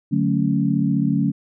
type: chord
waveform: sine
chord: D major seventh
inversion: none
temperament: equal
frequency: 146.83 / 185 / 220 / 277.2 Hz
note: D3 / F#3 / A3 / C#4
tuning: 0 / 0 / 0 / 0 cents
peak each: -22 dBFS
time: 0.11-1.32 s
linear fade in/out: 20 ms
effects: none